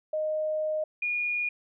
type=tone pair in turn; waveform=sine; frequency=619 / 2438 Hz; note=D#5 / D#7; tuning=-9 / -36 cents; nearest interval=2 octaves; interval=2373 cents; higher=second; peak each=-26 dBFS; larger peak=neither; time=0.13-0.84 / 1.02-1.49 s; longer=first; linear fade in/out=5 ms; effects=none